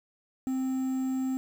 triangle tone with quantisation, 261.6 Hz, C4, in tune, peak -25 dBFS, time 0.47-1.37 s, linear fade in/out 0 ms, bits 8, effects none

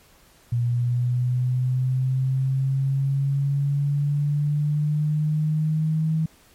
sine linear sweep, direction up, 119.3 to 159.5 Hz, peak -19 dBFS, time 0.52-6.26 s, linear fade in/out 5 ms, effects pink hiss -55 dBFS RMS until 6.54 s + MP3 64 kbps

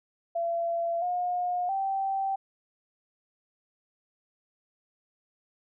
sine tone with pitch steps, 678 / 716 / 778 Hz, E5 / F5 / G5, +49 / +43 / -13 cents, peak -26 dBFS, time 0.35-2.36 s, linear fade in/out 10 ms, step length 670 ms, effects none

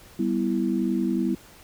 sine chord, E minor, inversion first, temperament equal, 196 / 246.9 / 329.6 Hz, G3 / B3 / E4, 0 / 0 / 0 cents, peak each -26 dBFS, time 0.19-1.35 s, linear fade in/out 5 ms, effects pink hiss -50 dBFS RMS until 1.63 s

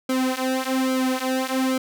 sawtooth tone with flanger, 260 Hz, C4, 11 cents flat, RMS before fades -23 dBFS, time 0.09-1.78 s, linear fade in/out 5 ms, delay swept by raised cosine 1.1 to 4.8 ms, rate 1.2 Hz, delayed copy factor -0.9, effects none

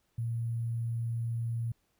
sine tone with sample-and-hold, 116 Hz, A#2, 8 cents flat, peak -30 dBFS, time 0.18-1.72 s, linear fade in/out 5 ms, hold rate 11025 Hz, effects pink hiss -75 dBFS RMS until 1.99 s

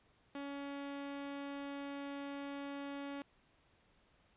sawtooth tone, 281.2 Hz, C#4, 25 cents sharp, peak -38 dBFS, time 0.35-3.22 s, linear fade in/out 2 ms, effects pink hiss -71 dBFS RMS until 4.36 s + resampled to 8000 Hz

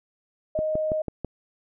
sine tone, 622.3 Hz, D#5, in tune, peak -23 dBFS, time 0.55-1.02 s, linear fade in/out 5 ms
click train, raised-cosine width 2 ms, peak -16 dBFS, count 5, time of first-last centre 0.59-1.247 s, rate 6.09 Hz
effects none

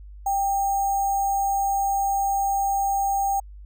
sine tone with sample-and-hold, 790 Hz, G5, 13 cents sharp, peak -20 dBFS, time 0.26-3.4 s, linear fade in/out 5 ms, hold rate 7350 Hz, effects added 50 Hz sine -39 dBFS peak until 3.65 s

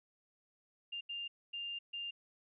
sine tone bursts at uneven times, 2800 Hz, F7, 4 cents sharp, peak -39 dBFS, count 4, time 0.92-1.01 / 1.09-1.28 / 1.53-1.79 / 1.93-2.11 s, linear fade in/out 10 ms, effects none

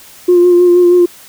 sine tone with vibrato, 353.7 Hz, F4, 22 cents sharp, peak -3 dBFS, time 0.28-1.06 s, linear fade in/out 10 ms, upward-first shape sine, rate 6.3 Hz, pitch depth 24 cents each way, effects tanh soft clip ceiling 0 dBFS + white hiss -38 dBFS RMS until 1.28 s

